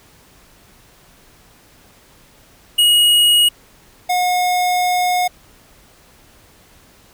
square tone pair in turn, 2890 / 722.5 Hz, F#7 / F#5, -41 / -41 cents, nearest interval 2 octaves, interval 2400 cents, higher first, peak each -10 / -15 dBFS, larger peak first, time 2.78-3.49 / 4.09-5.28 s, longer second, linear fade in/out 10 ms, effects pink hiss -49 dBFS RMS until 7.13 s

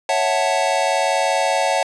square chord, F# minor seventh, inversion second, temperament equal, 554.4 / 659.3 / 740 / 880 Hz, C#5 / E5 / F#5 / A5, 0 / 0 / 0 / 0 cents, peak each -23 / -23 / -22 / -23 dBFS, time 0.09-1.83 s, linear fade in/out 2 ms, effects resampled to 22050 Hz

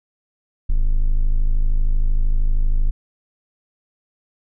triangle tone, 26.46 Hz, G#0, 33 cents sharp, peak -11 dBFS, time 0.69-2.91 s, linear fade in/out 10 ms, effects none

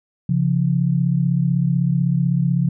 sine tone pair together, 136.24 / 172.2 Hz, C#3 / F3, -30 / -24 cents, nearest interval major third, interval 406 cents, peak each -18 dBFS, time 0.29-2.69 s, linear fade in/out 5 ms, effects none

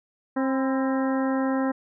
harmonic tone with a mistuned harmonic, 266 Hz, C4, 29 cents sharp, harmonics 1 / 2 / 3 / 4 / 5 / 6 / 7, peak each -23 / -29 / -33 / -35 / -37 / -39 / -40 dBFS, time 0.36-1.72 s, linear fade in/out 10 ms, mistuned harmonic 4, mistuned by -59 cents, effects none

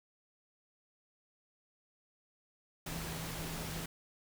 sine tone in noise, 163.1 Hz, E3, 18 cents flat, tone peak -44 dBFS, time 2.86-3.86 s, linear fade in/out 5 ms, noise pink, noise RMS -42 dBFS, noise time 2.86-3.86 s, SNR -5 dB, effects none

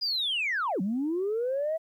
sine linear two-way sweep, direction down then up, 4978 to 177.6 to 657 Hz, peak -25 dBFS, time 0.01-1.78 s, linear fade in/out 20 ms, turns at 0.81 s, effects tanh soft clip ceiling -22 dBFS + 11-bit

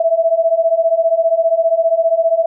sine beating tone pair, 650 / 665 Hz, E5 / E5, -24 / +15 cents, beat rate 15 Hz, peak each -15 / -13 dBFS, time 0-2.46 s, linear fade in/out 5 ms, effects none

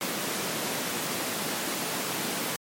pink high-pass noise, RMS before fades -31 dBFS, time 0.01-2.56 s, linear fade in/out 0 ms, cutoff 160 Hz, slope 24 dB/octave, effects MP3 64 kbps

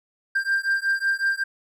triangle beating tone pair, 1584 / 1589.4 Hz, G6 / G6, +18 / +23 cents, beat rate 5.4 Hz, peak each -22 dBFS, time 0.35-1.44 s, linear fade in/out 10 ms, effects none

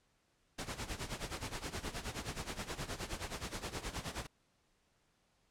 pink noise with tremolo, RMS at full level -39 dBFS, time 0.58-4.27 s, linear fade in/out 10 ms, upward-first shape sine, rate 9.5 Hz, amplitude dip 80%, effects pink hiss -75 dBFS RMS until 5.5 s + low-pass 9000 Hz 12 dB/octave

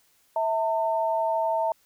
sine tone pair together, 651.3 / 903 Hz, E5 / A5, -21 / +45 cents, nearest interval tritone, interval 566 cents, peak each -25 dBFS, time 0.36-1.72 s, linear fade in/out 2 ms, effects white hiss -64 dBFS RMS until 1.85 s

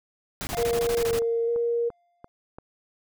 pink noise bursts, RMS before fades -32 dBFS, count 10, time 0.41-1.19 s, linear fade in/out 0 ms, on 60 ms, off 20 ms
triangle tone with exponential decay, 697 Hz, F5, 4 cents flat, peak -28 dBFS, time 0.53-2.28 s, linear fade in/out 0 ms, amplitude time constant 380 ms
sine tone with vibrato, 466.2 Hz, A#4, in tune, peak -22 dBFS, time 0.57-1.9 s, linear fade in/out 20 ms, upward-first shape square, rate 1.1 Hz, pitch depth 14 cents each way
click train, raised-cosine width 1 ms, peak -26 dBFS, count 5, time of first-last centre 1.22-2.585 s, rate 2.93 Hz
effects none

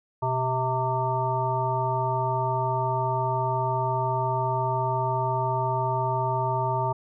harmonic tone with a mistuned harmonic, 130 Hz, C3, 11 cents flat, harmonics 1 / 3 / 5 / 7 / 9, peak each -28 / -33 / -31 / -26 / -34 dBFS, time 0.22-6.93 s, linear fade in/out 10 ms, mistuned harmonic 1, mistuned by -78 cents, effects none

